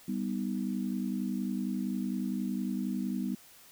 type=chord; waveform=sine; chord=G augmented; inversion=none; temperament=equal; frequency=196 / 246.9 / 311.1 Hz; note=G3 / B3 / D#4; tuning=0 / 0 / 0 cents; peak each=-33 / -34 / -39 dBFS; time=0.08-3.35 s; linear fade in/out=5 ms; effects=white hiss -56 dBFS RMS until 3.71 s